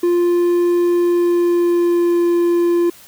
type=tone with pitch glide; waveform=triangle; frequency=349.2 to 345.4 Hz; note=F4 to F4; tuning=0 to -19 cents; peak=-10 dBFS; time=0.03-2.9 s; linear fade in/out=5 ms; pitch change=-19 cents; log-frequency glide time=0.95-2.29 s; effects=white hiss -43 dBFS RMS until 3.07 s